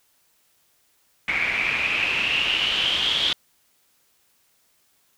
white noise with low-pass filter sweep, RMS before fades -23 dBFS, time 1.28-3.33 s, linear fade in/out 2 ms, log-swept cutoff 2200 to 3400 Hz, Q 9.4, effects white hiss -64 dBFS RMS until 5.17 s

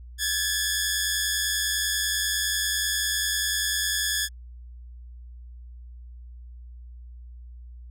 10% pulse tone pair together, 1647 / 1737.1 Hz, G#6 / A6, -15 / -23 cents, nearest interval minor second, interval 92 cents, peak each -19 / -17 dBFS, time 0.18-4.29 s, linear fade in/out 50 ms, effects added 60 Hz sine -40 dBFS peak until 7.9 s

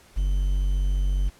triangle tone with quantisation, 47.24 Hz, F#1, 37 cents sharp, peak -18 dBFS, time 0.16-1.3 s, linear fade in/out 20 ms, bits 8, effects pink hiss -54 dBFS RMS until 1.39 s + low-pass 12000 Hz 12 dB/octave

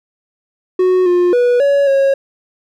triangle tone with pitch steps, 368.3 / 354.9 / 487.8 / 563 / 547 Hz, F#4 / F4 / B4 / C#5 / C#5, -8 / +28 / -21 / +27 / -23 cents, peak -7 dBFS, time 0.79-2.14 s, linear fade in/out 5 ms, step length 270 ms, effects none

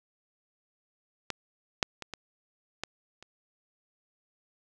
clicks, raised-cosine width 0.2 ms, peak -14 / -6 / -21 / -20 / -15 / -30 dBFS, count 6, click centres 1.303 / 1.828 / 2.023 / 2.137 / 2.836 / 3.226 s, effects none

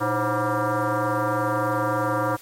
sine tone with frequency modulation, 329.6 Hz, E4, in tune, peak -20 dBFS, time 0-2.37 s, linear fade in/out 20 ms, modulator 212 Hz, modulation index 5.1, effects white hiss -47 dBFS RMS until 2.41 s + MP3 64 kbps

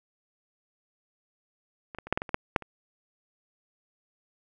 clicks, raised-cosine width 0.5 ms, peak -25 / -21 / -26 / -8 / -12 / -17 / -24 / -8 / -6 / -26 dBFS, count 10, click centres 1.948 / 1.986 / 2.07 / 2.126 / 2.175 / 2.219 / 2.292 / 2.344 / 2.562 / 2.623 s, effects none

